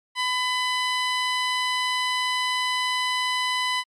15% pulse tone, 1003 Hz, B5, 26 cents sharp, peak -16 dBFS, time 0.15-3.84 s, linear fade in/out 50 ms, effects low-pass 8000 Hz 12 dB/octave + Opus 48 kbps

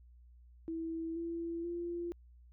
sine tone with pitch steps, 327.4 / 335.8 / 344.5 Hz, E4 / E4 / F4, -12 / +32 / -24 cents, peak -36 dBFS, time 0.68-2.12 s, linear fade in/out 0 ms, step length 480 ms, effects added 60 Hz sine -56 dBFS peak until 2.52 s

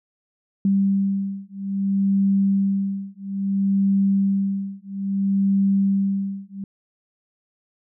sine beating tone pair, 196 / 196.6 Hz, G3 / G3, 0 / +5 cents, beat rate 0.6 Hz, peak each -21 / -21 dBFS, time 0.65-6.64 s, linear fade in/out 2 ms, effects none

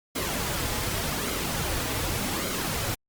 pink noise with flanger, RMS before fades -29 dBFS, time 0.15-2.95 s, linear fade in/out 10 ms, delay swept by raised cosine 1.1 to 5.5 ms, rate 0.86 Hz, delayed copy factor -0.5, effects Opus 48 kbps

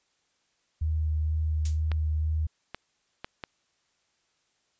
sine tone with vibrato, 77.78 Hz, D#2, in tune, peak -24 dBFS, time 0.81-2.47 s, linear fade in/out 10 ms, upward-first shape sine, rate 2.1 Hz, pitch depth 14 cents each way
violet noise with exponential decay, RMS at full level -27 dBFS, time 1.65-1.82 s, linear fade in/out 5 ms, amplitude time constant 36 ms
clicks, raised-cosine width 0.3 ms, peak -19 dBFS, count 4, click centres 1.917 / 2.746 / 3.245 / 3.438 s
effects white hiss -72 dBFS RMS until 4.79 s + resampled to 16000 Hz

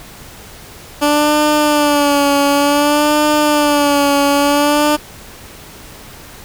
15% pulse tone with vibrato, 291.5 Hz, D4, 13 cents flat, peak -4 dBFS, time 1.01-4.97 s, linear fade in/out 20 ms, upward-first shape sine, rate 0.55 Hz, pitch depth 52 cents each way, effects pink hiss -36 dBFS RMS until 6.44 s

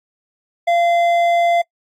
sine tone with hard clipping, 688 Hz, F5, 26 cents flat, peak -14 dBFS, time 0.67-1.62 s, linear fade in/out 10 ms, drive 8 dB, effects noise-tail reverb RT60 0.1 s tail -25 dB re dry + AAC 64 kbps

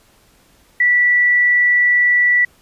sine tone, 1958 Hz, B6, 15 cents flat, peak -10 dBFS, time 0.8-2.45 s, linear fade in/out 5 ms, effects pink hiss -53 dBFS RMS until 2.61 s + resampled to 32000 Hz

